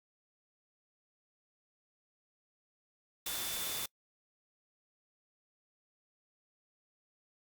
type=tone in noise; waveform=sine; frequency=3523 Hz; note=A7; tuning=1 cent sharp; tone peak=-43 dBFS; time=3.26-3.86 s; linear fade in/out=5 ms; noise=white; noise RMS=-38 dBFS; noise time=3.26-3.86 s; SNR=-8 dB; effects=noise-tail reverb RT60 0.1 s tail -26 dB re dry + Opus 48 kbps